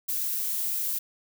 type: noise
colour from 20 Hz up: violet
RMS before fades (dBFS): -29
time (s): 0.08-0.99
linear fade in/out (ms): 10
effects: none